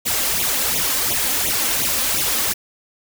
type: noise with flanger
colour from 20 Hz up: white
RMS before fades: -20 dBFS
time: 0.05-2.54 s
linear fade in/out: 20 ms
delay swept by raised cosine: 0.3 to 3.9 ms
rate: 2.8 Hz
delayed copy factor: +0.8
effects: none